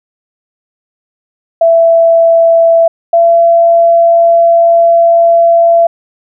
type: tone pair in turn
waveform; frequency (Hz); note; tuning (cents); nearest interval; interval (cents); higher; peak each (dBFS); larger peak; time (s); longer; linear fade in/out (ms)
sine; 665 / 675.5; E5 / E5; +15 / +42; unison; 27; second; -3; neither; 1.61-2.88 / 3.13-5.87; second; 5
effects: none